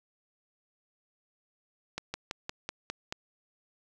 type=slowing click train; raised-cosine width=0.2 ms; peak=-17 dBFS; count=7; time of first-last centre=1.98-3.125 s; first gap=160 ms; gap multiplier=1.07; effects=none